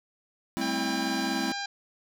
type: chord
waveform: square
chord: A minor seventh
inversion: third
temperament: equal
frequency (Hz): 196 / 220 / 261.6 / 329.6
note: G3 / A3 / C4 / E4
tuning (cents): 0 / 0 / 0 / 0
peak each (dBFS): -37 / -36 / -33 / -34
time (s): 0.57-1.52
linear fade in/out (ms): 0
type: harmonic tone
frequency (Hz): 801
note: G5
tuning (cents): +37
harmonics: 1 / 2 / 3 / 4 / 5 / 6 / 7 / 8 / 9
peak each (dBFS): -36 / -36 / -43 / -45 / -39 / -40 / -45 / -51 / -49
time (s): 0.61-1.66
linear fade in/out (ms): 5
effects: none